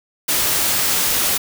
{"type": "noise", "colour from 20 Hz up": "white", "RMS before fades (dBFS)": -18, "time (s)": [0.28, 1.38], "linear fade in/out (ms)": 10, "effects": []}